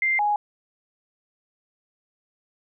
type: tone pair in turn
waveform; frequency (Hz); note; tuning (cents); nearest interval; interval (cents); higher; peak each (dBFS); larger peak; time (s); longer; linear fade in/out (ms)
sine; 2093 / 830.6; C7 / G#5; 0 / 0; octave + major third; 1600; first; -19; neither; 0.02-0.19 / 0.19-0.36; neither; 2
effects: none